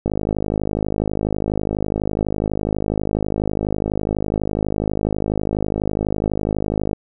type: click train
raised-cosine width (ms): 2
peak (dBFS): -7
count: 359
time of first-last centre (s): 0.06-6.931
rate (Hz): 52.1
effects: none